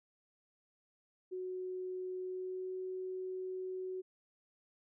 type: tone with pitch glide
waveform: sine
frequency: 369 to 372.2 Hz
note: F#4 to F#4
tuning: -5 to +10 cents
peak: -38 dBFS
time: 1.31-4.02 s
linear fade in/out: 20 ms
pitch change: +15 cents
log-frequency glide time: 2.19-2.73 s
effects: none